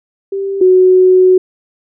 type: tone pair in turn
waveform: sine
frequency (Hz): 392 / 370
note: G4 / F#4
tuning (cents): 0 / 0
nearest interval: minor second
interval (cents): 100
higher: first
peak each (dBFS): -15 / -4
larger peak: second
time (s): 0.32-0.61 / 0.61-1.38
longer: second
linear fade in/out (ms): 5
effects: none